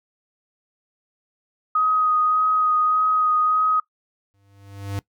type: tone with vibrato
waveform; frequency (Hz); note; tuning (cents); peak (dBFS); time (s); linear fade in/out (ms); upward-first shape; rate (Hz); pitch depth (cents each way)
sine; 1253; D#6; +12; -16; 1.75-3.8; 5; sine; 1.7; 14
type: tone with exponential growth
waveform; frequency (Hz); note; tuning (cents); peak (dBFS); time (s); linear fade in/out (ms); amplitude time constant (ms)
square; 99.5; G2; +26; -24; 4.34-4.99; 0; 140
effects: noise-tail reverb RT60 0.1 s tail -21 dB re dry